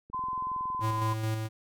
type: click train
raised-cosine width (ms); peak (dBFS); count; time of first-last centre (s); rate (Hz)
3; -36; 21; 0.1-1.026; 21.6
type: tone with pitch glide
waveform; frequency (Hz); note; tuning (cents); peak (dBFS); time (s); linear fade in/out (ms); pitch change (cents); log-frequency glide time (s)
sine; 1026 to 1017.7; C6 to C6; -34 to -48; -30; 0.13-1.14; 10; -14; 0.48-0.97
type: tone with tremolo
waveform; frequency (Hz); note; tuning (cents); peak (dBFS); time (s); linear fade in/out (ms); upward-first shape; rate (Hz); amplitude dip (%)
square; 110; A2; 0; -28; 0.8-1.49; 50; square; 4.6; 35
effects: none